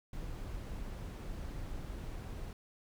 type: noise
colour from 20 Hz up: brown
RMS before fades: -42 dBFS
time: 0.13-2.53 s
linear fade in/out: 2 ms
effects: none